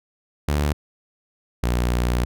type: tone pair in turn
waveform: sawtooth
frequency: 73.42 / 60.32 Hz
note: D2 / B1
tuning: 0 / -40 cents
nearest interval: minor third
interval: 340 cents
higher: first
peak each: -15 dBFS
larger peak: neither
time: 0.48-0.73 / 1.63-2.25 s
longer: second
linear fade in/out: 5 ms
effects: none